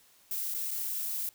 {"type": "noise with dropouts", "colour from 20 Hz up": "violet", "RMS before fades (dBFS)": -34, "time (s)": [0.31, 1.29], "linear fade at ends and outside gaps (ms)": 1, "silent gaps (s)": [[0.541, 0.546], [0.708, 0.713]], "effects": ["white hiss -62 dBFS RMS until 1.34 s"]}